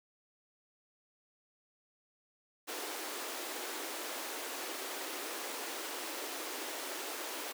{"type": "high-pass noise", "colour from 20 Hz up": "pink", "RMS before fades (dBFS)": -41, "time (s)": [2.67, 7.53], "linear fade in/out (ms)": 20, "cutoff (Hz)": 290, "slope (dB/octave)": 48, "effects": []}